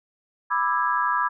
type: chord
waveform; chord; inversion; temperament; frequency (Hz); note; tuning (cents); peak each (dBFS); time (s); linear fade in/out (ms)
sine; E dominant seventh; second; just; 988.9 / 1186.7 / 1318.5 / 1648.1; B5 / D6 / E6 / G#6; +2 / +18 / 0 / -14; -24 / -25 / -28 / -27; 0.5-1.29; 20
effects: none